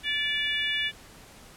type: harmonic tone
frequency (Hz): 580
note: D5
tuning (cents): -22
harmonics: 3 / 4 / 5 / 6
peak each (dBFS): -31 / -31 / -31 / -31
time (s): 0.03-0.92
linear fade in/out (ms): 50
effects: pink hiss -50 dBFS RMS until 1.56 s + low-pass 12000 Hz 12 dB/octave